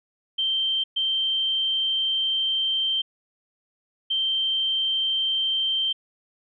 sine tone bursts at uneven times, 3134 Hz, G7, 1 cent flat, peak -21 dBFS, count 3, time 0.38-0.84 / 0.96-3.02 / 4.1-5.93 s, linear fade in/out 10 ms, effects none

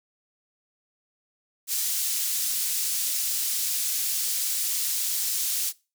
pink high-pass noise, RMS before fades -27 dBFS, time 1.67-5.73 s, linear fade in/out 50 ms, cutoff 5900 Hz, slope 12 dB/octave, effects noise-tail reverb RT60 0.3 s tail -22 dB re dry

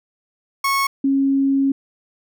30% pulse / sine tone pair in turn, 1100 / 273.3 Hz, C#6 / C#4, -14 / -24 cents, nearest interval 2 octaves, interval 2410 cents, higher first, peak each -14 dBFS, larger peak neither, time 0.64-0.87 / 1.04-1.72 s, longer second, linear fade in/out 5 ms, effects none

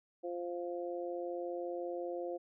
harmonic tone, 174.61 Hz, F3, in tune, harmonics 2 / 3 / 4, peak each -40 / -40 / -45 dBFS, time 0.23-2.38 s, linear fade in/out 20 ms, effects none

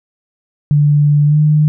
sine tone with pitch glide, 146.83 to 151.57 Hz, D3 to D#3, 0 to -45 cents, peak -7 dBFS, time 0.71-1.68 s, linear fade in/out 0 ms, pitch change +55 cents, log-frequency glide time 1.26-1.38 s, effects none

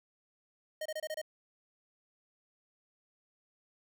square tone bursts, 621 Hz, D#5, 3 cents flat, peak -36 dBFS, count 6, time 0.81-1.216 s, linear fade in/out 5 ms, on 46 ms, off 26 ms, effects none

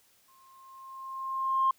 sine tone with exponential growth, 1062 Hz, C6, 25 cents sharp, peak -20 dBFS, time 0.28-1.71 s, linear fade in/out 5 ms, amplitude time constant 310 ms, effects tanh soft clip ceiling -16 dBFS + white hiss -65 dBFS RMS until 1.78 s

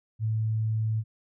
sine tone, 110 Hz, A2, in tune, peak -24 dBFS, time 0.19-1.04 s, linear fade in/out 50 ms, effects none

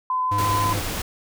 sine tone with vibrato, 1017 Hz, C6, 50 cents flat, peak -20 dBFS, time 0.1-0.73 s, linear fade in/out 2 ms, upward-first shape triangle, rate 6.2 Hz, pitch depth 9 cents each way
square tone, 101.9 Hz, G#2, 32 cents flat, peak -25 dBFS, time 0.31-0.8 s, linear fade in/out 10 ms
pink noise, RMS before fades -28 dBFS, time 0.38-1.02 s, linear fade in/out 5 ms
effects none

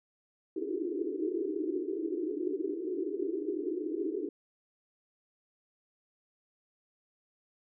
pink band-pass noise, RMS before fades -34 dBFS, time 0.56-4.29 s, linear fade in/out 5 ms, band 300 to 420 Hz, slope 96 dB/octave, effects none

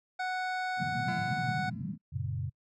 25% pulse tone, 740 Hz, F#5, in tune, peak -27 dBFS, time 0.19-1.7 s, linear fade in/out 10 ms
pink band-pass noise, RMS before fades -36 dBFS, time 0.77-1.98 s, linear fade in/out 50 ms, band 110 to 220 Hz, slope 48 dB/octave
10% pulse tone with exponential decay, 338.6 Hz, E4, 46 cents sharp, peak -31 dBFS, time 1.08-1.96 s, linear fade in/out 2 ms, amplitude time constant 190 ms
sine chord, F# major, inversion none, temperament equal, 92.5 / 116.54 / 138.59 Hz, F#2 / A#2 / C#3, 0 / 0 / 0 cents, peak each -36 dBFS, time 2.12-2.5 s, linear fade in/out 20 ms
effects noise-tail reverb RT60 0.1 s tail -26 dB re dry + low-pass 4000 Hz 12 dB/octave

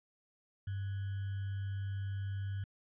sine tone with sample-and-hold, 98.4 Hz, G2, 7 cents sharp, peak -35 dBFS, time 0.67-2.64 s, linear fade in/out 5 ms, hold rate 1575 Hz, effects resampled to 8000 Hz

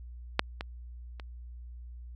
clicks, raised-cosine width 0.3 ms, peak -6 / -19 / -27 dBFS, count 3, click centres 0.394 / 0.609 / 1.198 s, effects added 60 Hz sine -42 dBFS peak until 2.15 s

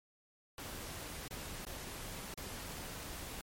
pink noise with dropouts, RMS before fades -45 dBFS, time 0.58-3.41 s, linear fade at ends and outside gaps 1 ms, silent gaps 1.28-1.308 / 1.651-1.667 / 2.34-2.375 s, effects MP3 64 kbps

